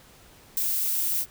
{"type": "noise with ADSR envelope", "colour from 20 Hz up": "violet", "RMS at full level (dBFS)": -23, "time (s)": [0.57, 1.26], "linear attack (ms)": 3, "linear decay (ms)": 14, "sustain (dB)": -3, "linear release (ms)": 52, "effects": ["pink hiss -53 dBFS RMS until 1.3 s"]}